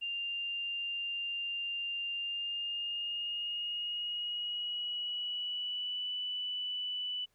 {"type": "tone with pitch glide", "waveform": "sine", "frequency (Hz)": [2794, 2977], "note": ["F7", "F#7"], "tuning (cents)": [0, 10], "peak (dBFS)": -34, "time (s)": [0.01, 7.26], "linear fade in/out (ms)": 20, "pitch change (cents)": 110, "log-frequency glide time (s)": [2.14, 6.12], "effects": ["pink hiss -75 dBFS RMS until 7.34 s"]}